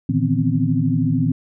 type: tone cluster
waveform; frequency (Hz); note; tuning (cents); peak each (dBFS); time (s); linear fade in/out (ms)
sine; 114.2 / 150.8 / 163.4 / 251.3 / 264.4; A#2 / D3 / E3 / B3 / C4; -35 / +46 / -15 / +30 / +18; -22; 0.09-1.32; 5
effects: none